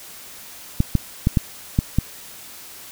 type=clicks; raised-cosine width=5 ms; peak=-3 dBFS; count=6; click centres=0.804 / 0.953 / 1.271 / 1.372 / 1.789 / 1.986 s; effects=white hiss -40 dBFS RMS until 2.91 s